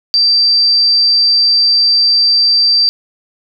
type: tone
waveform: sine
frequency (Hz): 4683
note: D8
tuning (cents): -6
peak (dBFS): -7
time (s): 0.14-2.89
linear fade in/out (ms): 0
effects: none